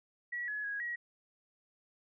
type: tone with pitch steps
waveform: sine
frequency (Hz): 1929 / 1696 / 1654 / 1908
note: B6 / G#6 / G#6 / A#6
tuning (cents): -41 / +36 / -8 / +40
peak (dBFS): -35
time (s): 0.32-0.96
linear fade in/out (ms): 10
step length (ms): 160
effects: none